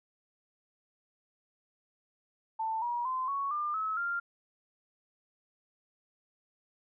sine tone with pitch steps, 888 / 957.2 / 1031.9 / 1112.4 / 1199.1 / 1292.6 / 1393.4 Hz, A5 / A#5 / C6 / C#6 / D6 / E6 / F6, +16 / +46 / -24 / +6 / +36 / -34 / -4 cents, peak -30 dBFS, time 2.59-4.2 s, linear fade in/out 10 ms, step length 230 ms, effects none

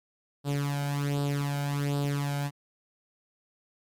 sawtooth tone with flanger, 142.7 Hz, D3, 49 cents flat, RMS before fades -29 dBFS, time 0.44-2.51 s, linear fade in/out 50 ms, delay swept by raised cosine 0.23 to 1.33 ms, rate 1.3 Hz, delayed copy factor +0.7, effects MP3 96 kbps

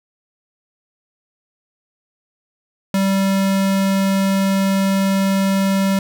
square tone, 194.3 Hz, G3, 15 cents flat, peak -15 dBFS, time 2.94-5.99 s, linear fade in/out 2 ms, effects none

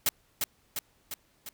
white noise with echo, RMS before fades -25 dBFS, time 0.06-0.09 s, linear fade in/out 2 ms, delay 350 ms, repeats 4, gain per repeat -4 dB, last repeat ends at 1.49 s, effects pink hiss -67 dBFS RMS until 1.53 s

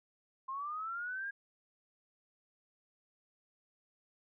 sine linear sweep, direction up, 1046.5 to 1636 Hz, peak -37 dBFS, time 0.48-1.31 s, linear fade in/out 10 ms, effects none

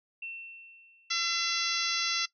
sine tone with exponential decay, 2700 Hz, E7, 41 cents sharp, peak -36 dBFS, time 0.22-1.51 s, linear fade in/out 5 ms, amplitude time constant 280 ms
harmonic tone, 678 Hz, E5, 49 cents sharp, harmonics 2 / 3 / 4 / 5 / 6 / 7 / 8 / 9, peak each -36 / -36 / -36 / -36 / -36 / -36 / -36 / -36 dBFS, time 1.1-2.26 s, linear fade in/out 10 ms
effects noise-tail reverb RT60 0.1 s tail -19 dB re dry

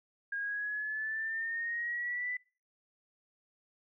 sine exponential sweep, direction up, 1621 to 1995 Hz, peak -33 dBFS, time 0.32-2.37 s, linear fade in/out 5 ms, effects noise-tail reverb RT60 0.4 s tail -26 dB re dry

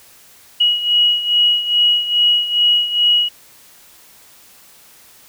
sine beating tone pair, 2906 / 2908.4 Hz, F#7 / F#7, -32 / -30 cents, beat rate 2.4 Hz, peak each -13 / -18 dBFS, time 0.6-3.29 s, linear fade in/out 10 ms, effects white hiss -46 dBFS RMS until 5.28 s

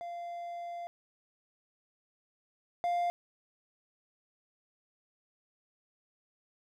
triangle tone pair in turn, 692 / 699.2 Hz, F5 / F5, -16 / +2 cents, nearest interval unison, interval 18 cents, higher second, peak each -36 / -26 dBFS, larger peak second, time 0.01-0.87 / 2.84-3.1 s, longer first, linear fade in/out 0 ms, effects none

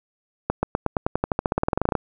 accelerating click train, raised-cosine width 1 ms, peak -6 dBFS, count 22, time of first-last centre 0.5-1.953 s, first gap 130 ms, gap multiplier 0.93, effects none

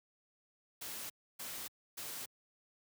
white noise bursts, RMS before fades -44 dBFS, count 3, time 0.81-2.26 s, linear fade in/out 10 ms, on 290 ms, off 290 ms, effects high-pass 80 Hz 12 dB/octave

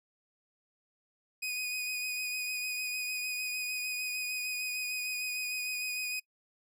sawtooth tone with vibrato, 2489 Hz, D#7, in tune, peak -30 dBFS, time 1.42-6.2 s, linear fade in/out 10 ms, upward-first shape sine, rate 6.6 Hz, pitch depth 18 cents each way, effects noise-tail reverb RT60 0.1 s tail -23 dB re dry

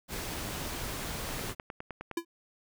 pink noise, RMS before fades -37 dBFS, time 0.08-1.55 s, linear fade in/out 50 ms
click train, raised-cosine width 0.5 ms, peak -24 dBFS, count 9, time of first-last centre 1.29-2.113 s, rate 9.72 Hz
square tone with exponential decay, 337.3 Hz, E4, 40 cents sharp, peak -27 dBFS, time 2.17-2.25 s, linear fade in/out 5 ms, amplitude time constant 17 ms
effects none

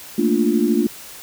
sine chord, Bb major seventh, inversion third, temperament equal, 220 / 233.1 / 293.7 / 349.2 Hz, A3 / Bb3 / D4 / F4, 0 / 0 / 0 / 0 cents, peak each -20 dBFS, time 0.18-0.87 s, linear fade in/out 5 ms, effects white hiss -38 dBFS RMS until 1.22 s

